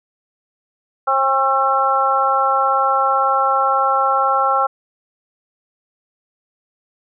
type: harmonic tone with a mistuned harmonic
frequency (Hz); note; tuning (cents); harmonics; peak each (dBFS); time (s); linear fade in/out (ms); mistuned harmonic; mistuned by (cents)
268.2; C4; +43; 2 / 3 / 4 / 5; -22 / -18 / -20 / -17; 1.07-4.67; 10; 4; +20
effects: none